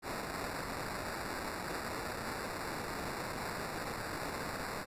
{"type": "noise with sample-and-hold", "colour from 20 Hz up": "violet", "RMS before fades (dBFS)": -40, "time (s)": [0.02, 4.86], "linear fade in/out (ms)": 50, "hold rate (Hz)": 3150, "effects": ["resampled to 32000 Hz"]}